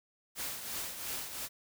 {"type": "noise with tremolo", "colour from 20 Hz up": "white", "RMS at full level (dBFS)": -37, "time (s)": [0.35, 1.49], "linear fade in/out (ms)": 50, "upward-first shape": "triangle", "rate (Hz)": 2.9, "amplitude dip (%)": 60, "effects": []}